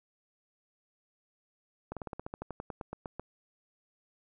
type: slowing click train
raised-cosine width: 1 ms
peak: -24 dBFS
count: 16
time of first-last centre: 1.92-3.196 s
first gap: 47 ms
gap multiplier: 1.08
effects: none